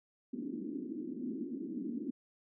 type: band-pass noise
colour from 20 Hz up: pink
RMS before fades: -40 dBFS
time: 0.33-2.11 s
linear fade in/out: 10 ms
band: 220 to 330 Hz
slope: 48 dB/octave
effects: none